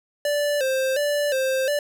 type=tone with vibrato; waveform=square; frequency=554.4 Hz; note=C#5; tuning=in tune; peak=-21 dBFS; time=0.25-1.79 s; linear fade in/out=2 ms; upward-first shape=square; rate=1.4 Hz; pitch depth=90 cents each way; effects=none